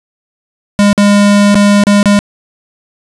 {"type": "tone with dropouts", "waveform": "square", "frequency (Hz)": 203.6, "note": "G#3", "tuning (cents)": -34, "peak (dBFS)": -5, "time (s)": [0.79, 2.19], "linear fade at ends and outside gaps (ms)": 0, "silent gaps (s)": [[0.93, 0.978], [1.545, 1.554], [1.837, 1.869], [2.029, 2.057]], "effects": ["resampled to 24000 Hz", "7-bit"]}